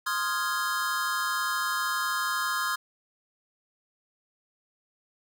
square chord, F minor seventh, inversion second, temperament equal, 1046.5 / 1244.5 / 1396.9 / 1661.2 Hz, C6 / Eb6 / F6 / Ab6, 0 / 0 / 0 / 0 cents, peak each -33 dBFS, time 0.06-2.76 s, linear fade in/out 10 ms, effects 10-bit

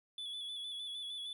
triangle tone with vibrato, 3428 Hz, A7, 46 cents flat, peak -39 dBFS, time 0.18-1.33 s, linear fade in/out 2 ms, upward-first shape square, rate 6.5 Hz, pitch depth 29 cents each way, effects none

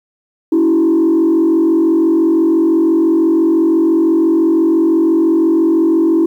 sine tone with frequency modulation, 328.5 Hz, E4, 6 cents flat, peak -7 dBFS, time 0.52-6.26 s, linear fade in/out 5 ms, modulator 45.9 Hz, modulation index 0.75, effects tanh soft clip ceiling -6 dBFS + 8-bit

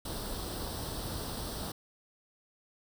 pink noise with comb filter, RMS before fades -38 dBFS, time 0.05-1.72 s, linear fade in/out 5 ms, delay 0.22 ms, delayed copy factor +0.7, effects none

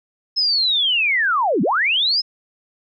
sine linear two-way sweep, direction down then up, 5220 to 161.8 to 5220 Hz, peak -15 dBFS, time 0.36-2.22 s, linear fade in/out 20 ms, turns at 1.62 s, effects none

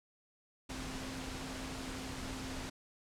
sine tone in noise, 261.6 Hz, C4, in tune, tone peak -45 dBFS, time 0.69-2.7 s, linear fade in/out 10 ms, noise pink, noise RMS -43 dBFS, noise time 0.69-2.7 s, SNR -5 dB, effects low-pass 8000 Hz 12 dB/octave

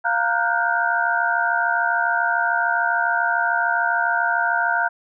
sine tone cluster, 698 / 927 / 1421 / 1488 / 1561 Hz, F5 / A#5 / F6 / F#6 / G6, -1 / -10 / +30 / +9 / -8 cents, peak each -24 dBFS, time 0.04-4.89 s, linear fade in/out 20 ms, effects none

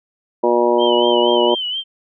harmonic tone, 119.9 Hz, A#2, 49 cents sharp, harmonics 2 / 3 / 4 / 5 / 6 / 7 / 8, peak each -24 / -16 / -19 / -18 / -28 / -25 / -20 dBFS, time 0.43-1.55 s, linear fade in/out 10 ms
sine tone with vibrato, 3047 Hz, G7, 50 cents flat, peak -20 dBFS, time 0.78-1.84 s, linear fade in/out 50 ms, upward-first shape sine, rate 4.2 Hz, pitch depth 70 cents each way
effects none

